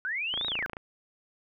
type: linear two-way sweep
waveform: sine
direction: up then down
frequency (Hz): 1447 to 3877 to 1447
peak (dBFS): -29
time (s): 0.05-0.66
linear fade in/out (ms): 0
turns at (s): 0.47
type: click train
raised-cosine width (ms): 0.5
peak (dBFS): -22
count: 13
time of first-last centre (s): 0.34-0.769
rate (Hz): 28
effects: none